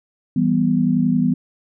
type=chord; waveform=sine; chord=E minor; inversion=none; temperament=equal; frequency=164.81 / 196 / 246.9 Hz; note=E3 / G3 / B3; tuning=0 / 0 / 0 cents; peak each=-20 / -20 / -17 dBFS; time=0.36-1.34 s; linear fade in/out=5 ms; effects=none